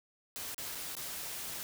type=noise with dropouts; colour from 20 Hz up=white; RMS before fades=-41 dBFS; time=0.36-1.63 s; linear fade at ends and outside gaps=0 ms; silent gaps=0.545-0.58 / 0.749-0.753 / 0.952-0.967 s; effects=none